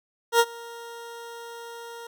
20% pulse tone with ADSR envelope, 467.1 Hz, A#4, 3 cents sharp, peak -9 dBFS, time 0.32-2.07 s, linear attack 76 ms, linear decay 51 ms, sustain -24 dB, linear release 4 ms, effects none

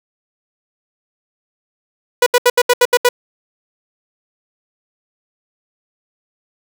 sawtooth tone bursts, 490 Hz, B4, 14 cents flat, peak -4 dBFS, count 8, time 2.22-3.09 s, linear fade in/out 5 ms, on 44 ms, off 74 ms, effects none

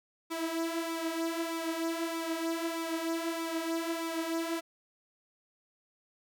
sawtooth tone with flanger, 329.6 Hz, E4, in tune, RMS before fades -34 dBFS, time 0.3-4.61 s, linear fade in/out 20 ms, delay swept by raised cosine 0.83 to 5.93 ms, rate 1.6 Hz, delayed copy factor +0.6, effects none

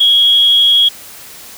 sine tone with amplitude modulation, 3304 Hz, G#7, 10 cents flat, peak -3 dBFS, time 0-0.89 s, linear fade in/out 10 ms, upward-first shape sine, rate 228 Hz, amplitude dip 50%, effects tanh soft clip ceiling 0 dBFS + white hiss -34 dBFS RMS until 1.57 s

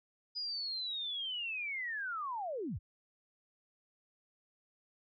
sine linear sweep, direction down, 4978 to 48.58 Hz, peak -36 dBFS, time 0.35-2.79 s, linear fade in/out 20 ms, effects none

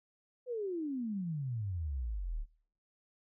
sine exponential sweep, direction down, 514 to 34.03 Hz, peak -34 dBFS, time 0.46-2.46 s, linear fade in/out 50 ms, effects noise-tail reverb RT60 0.7 s tail -23 dB re dry

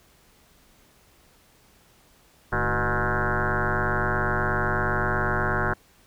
sine tone with frequency modulation, 726 Hz, F#5, 33 cents flat, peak -21 dBFS, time 2.52-5.74 s, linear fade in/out 10 ms, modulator 117 Hz, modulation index 7.8, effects pink hiss -58 dBFS RMS until 6.06 s

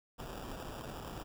pink noise with sample-and-hold, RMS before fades -44 dBFS, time 0.18-1.24 s, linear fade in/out 20 ms, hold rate 2100 Hz, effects none

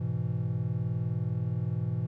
triangle chord, E major, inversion first, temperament equal, 103.83 / 123.47 / 164.81 Hz, G#2 / B2 / E3, 0 / 0 / 0 cents, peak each -31 / -29 / -32 dBFS, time 0-2.07 s, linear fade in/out 10 ms, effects none

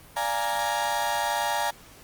35% pulse chord, Bb dominant seventh, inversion first, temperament equal, 587.3 / 698.5 / 830.6 / 932.3 Hz, D5 / F5 / Ab5 / Bb5, 0 / 0 / 0 / 0 cents, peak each -32 / -31 / -27 / -27 dBFS, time 0.16-1.71 s, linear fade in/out 10 ms, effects pink hiss -50 dBFS RMS until 2.03 s + Opus 32 kbps

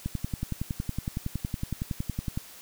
click train, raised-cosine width 5 ms, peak -17 dBFS, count 26, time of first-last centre 0.06-2.375 s, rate 10.8 Hz, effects white hiss -48 dBFS RMS until 2.61 s

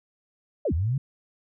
sine linear two-way sweep, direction down then up, 659.3 to 71.6 to 142.8 Hz, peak -22 dBFS, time 0.65-0.98 s, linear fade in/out 5 ms, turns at 0.73 s, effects none

